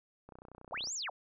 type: click train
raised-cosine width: 1 ms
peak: -37 dBFS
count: 19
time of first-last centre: 0.29-0.873 s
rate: 30.9 Hz
type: linear two-way sweep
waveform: sine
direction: up then down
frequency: 449.5 to 7610 to 449.5 Hz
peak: -36 dBFS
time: 0.72-1.1 s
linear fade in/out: 5 ms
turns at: 0.94 s
effects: none